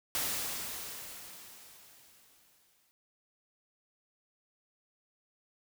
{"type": "noise with exponential decay", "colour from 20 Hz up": "white", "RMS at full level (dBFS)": -32, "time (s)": [0.15, 2.91], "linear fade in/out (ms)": 0, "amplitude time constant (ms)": 600, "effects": []}